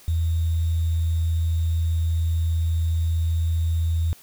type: tone with sample-and-hold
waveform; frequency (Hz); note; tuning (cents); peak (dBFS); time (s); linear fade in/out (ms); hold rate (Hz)
sine; 82.5; E2; +2; -19; 0.08-4.13; 0; 3675
effects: white hiss -50 dBFS RMS until 4.22 s